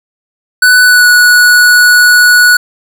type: tone with pitch glide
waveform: square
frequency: 1492 to 1468.9 Hz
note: F#6 to F#6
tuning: +14 to -13 cents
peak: -3 dBFS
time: 0.62-2.57 s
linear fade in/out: 5 ms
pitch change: -27 cents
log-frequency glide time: 0.84-1.07 s
effects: none